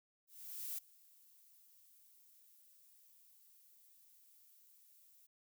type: noise with ADSR envelope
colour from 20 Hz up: violet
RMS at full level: -42 dBFS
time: 0.27-5.27 s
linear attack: 510 ms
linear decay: 10 ms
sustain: -24 dB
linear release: 13 ms
effects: none